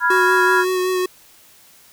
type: chord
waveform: sine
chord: F diminished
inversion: second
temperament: equal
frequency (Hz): 987.8 / 1396.9 / 1661.2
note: Cb6 / F6 / Ab6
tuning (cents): 0 / 0 / 0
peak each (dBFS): -18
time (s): 0-0.65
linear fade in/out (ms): 50
type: tone with vibrato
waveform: square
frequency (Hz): 368.6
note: F#4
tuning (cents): -7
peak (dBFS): -18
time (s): 0.1-1.06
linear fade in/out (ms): 5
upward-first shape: sine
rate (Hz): 5.3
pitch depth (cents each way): 17
effects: white hiss -49 dBFS RMS until 1.92 s